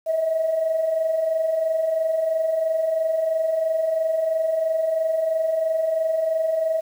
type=tone pair together; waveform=sine; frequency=622.3 / 645.3 Hz; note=D#5 / E5; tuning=0 / -37 cents; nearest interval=minor second; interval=63 cents; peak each=-28 / -19 dBFS; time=0.06-6.81 s; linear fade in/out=20 ms; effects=tanh soft clip ceiling -13 dBFS + 8-bit